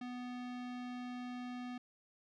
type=tone with low-pass filter; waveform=square; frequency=247.4 Hz; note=B3; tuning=3 cents sharp; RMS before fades=-44 dBFS; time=0.01-1.78 s; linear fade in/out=5 ms; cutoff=3600 Hz; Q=0.9; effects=none